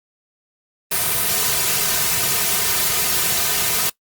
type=noise with comb filter; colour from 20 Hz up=white; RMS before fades=-19 dBFS; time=0.91-3.9 s; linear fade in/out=10 ms; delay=3.6 ms; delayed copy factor=-0.85; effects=noise-tail reverb RT60 0.1 s tail -21 dB re dry + Opus 32 kbps

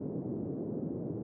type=band-pass noise; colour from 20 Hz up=white; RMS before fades=-37 dBFS; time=0-1.23 s; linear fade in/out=10 ms; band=120 to 390 Hz; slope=24 dB/octave; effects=none

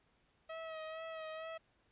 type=tone with vibrato; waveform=sawtooth; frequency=640 Hz; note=D#5; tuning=49 cents sharp; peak=-39 dBFS; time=0.49-1.58 s; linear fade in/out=10 ms; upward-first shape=sine; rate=2.2 Hz; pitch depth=29 cents each way; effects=pink hiss -74 dBFS RMS until 1.91 s + resampled to 8000 Hz

